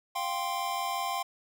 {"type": "chord", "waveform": "square", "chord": "F suspended second", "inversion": "none", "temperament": "equal", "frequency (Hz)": [698.5, 784, 1046.5], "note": ["F5", "G5", "C6"], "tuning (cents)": [0, 0, 0], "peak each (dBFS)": [-37, -35, -34], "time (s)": [0.15, 1.23], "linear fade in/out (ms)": 10, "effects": []}